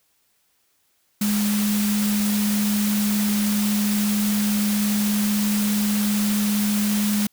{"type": "tone in noise", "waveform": "sine", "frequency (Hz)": 207.7, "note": "G#3", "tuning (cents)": 0, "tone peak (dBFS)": -19, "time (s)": [1.21, 7.27], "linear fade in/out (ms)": 5, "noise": "white", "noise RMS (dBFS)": -28, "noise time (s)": [1.21, 7.27], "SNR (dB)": 6, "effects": ["white hiss -66 dBFS RMS until 7.32 s"]}